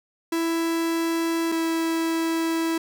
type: tone pair in turn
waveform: 45% pulse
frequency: 330.9 / 327.9 Hz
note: E4 / E4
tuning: +7 / -9 cents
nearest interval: unison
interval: 16 cents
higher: first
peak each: -22 dBFS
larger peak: neither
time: 0.32-1.52 / 1.52-2.78 s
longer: second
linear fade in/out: 5 ms
effects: none